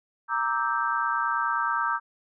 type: chord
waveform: sine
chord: E half-diminished seventh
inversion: second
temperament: equal with one note detuned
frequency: 932.3 / 1174.7 / 1304.1 / 1568 Hz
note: Bb5 / D6 / E6 / G6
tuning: 0 / 0 / -19 / 0 cents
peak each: -29 dBFS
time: 0.28-2 s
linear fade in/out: 50 ms
effects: none